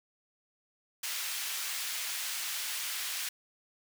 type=high-pass noise; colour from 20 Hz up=pink; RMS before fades=-36 dBFS; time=1.03-3.29 s; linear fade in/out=5 ms; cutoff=2100 Hz; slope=12 dB/octave; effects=none